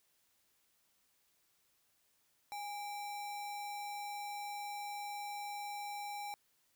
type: tone with sample-and-hold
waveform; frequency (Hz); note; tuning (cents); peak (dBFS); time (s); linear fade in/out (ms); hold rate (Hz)
sine; 822; G#5; -18; -40; 2.52-6.34; 0; 3150
effects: white hiss -75 dBFS RMS until 6.75 s